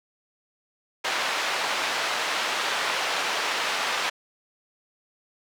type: band-pass noise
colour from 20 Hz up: pink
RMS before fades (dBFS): -27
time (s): 1.04-4.1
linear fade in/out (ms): 10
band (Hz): 780 to 4400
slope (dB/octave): 12
effects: none